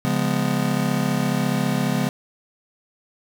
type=chord; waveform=square; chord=C# dominant seventh; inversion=none; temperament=just; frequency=138.59 / 173.24 / 207.9 / 249.5 Hz; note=C#3 / E#3 / G#3 / B3; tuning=0 / -14 / +2 / +18 cents; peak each=-26 dBFS; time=0.05-2.09 s; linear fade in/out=0 ms; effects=none